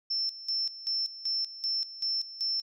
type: tone with tremolo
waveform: sine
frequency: 5350 Hz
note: E8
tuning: 25 cents sharp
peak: -27 dBFS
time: 0.1-2.62 s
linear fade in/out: 10 ms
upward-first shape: square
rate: 2.6 Hz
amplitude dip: 80%
effects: none